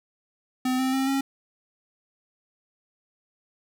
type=tone with pitch steps; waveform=square; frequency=255.6 / 261 / 266.5 / 272.1 Hz; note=C4 / C4 / C4 / C#4; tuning=-40 / -4 / +32 / -32 cents; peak=-23 dBFS; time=0.65-1.21 s; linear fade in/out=5 ms; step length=140 ms; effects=none